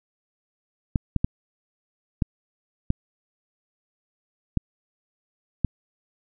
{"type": "clicks", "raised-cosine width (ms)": 5, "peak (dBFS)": -8, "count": 7, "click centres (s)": [0.958, 1.163, 1.245, 2.222, 2.904, 4.573, 5.647], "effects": []}